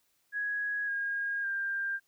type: tone with pitch steps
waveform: sine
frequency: 1664 / 1627.9 / 1592.5 Hz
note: G#6 / G#6 / G6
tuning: +3 / -35 / +27 cents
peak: -30 dBFS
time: 0.32-2 s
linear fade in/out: 50 ms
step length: 560 ms
effects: white hiss -73 dBFS RMS until 2.07 s